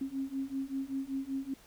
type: beating tone pair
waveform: sine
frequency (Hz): 267.4 / 272.6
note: C4 / C#4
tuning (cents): +38 / -29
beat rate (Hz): 5.2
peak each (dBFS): -37 / -36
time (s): 0.01-1.54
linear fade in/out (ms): 5
effects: pink hiss -59 dBFS RMS until 1.66 s